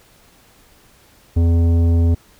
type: tone with tanh clipping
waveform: triangle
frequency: 84.2 Hz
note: E2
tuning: 37 cents sharp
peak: -13 dBFS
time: 1.36-2.15 s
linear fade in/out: 10 ms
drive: 16 dB
effects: pink hiss -51 dBFS RMS until 2.39 s